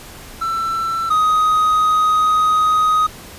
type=tone pair in turn; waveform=triangle; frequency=1337 / 1253.2 Hz; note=E6 / D#6; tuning=+24 / +12 cents; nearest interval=minor second; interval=112 cents; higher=first; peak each=-16 / -10 dBFS; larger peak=second; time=0.41-1.1 / 1.1-3.07 s; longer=second; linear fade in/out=10 ms; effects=pink hiss -37 dBFS RMS until 3.38 s + resampled to 32000 Hz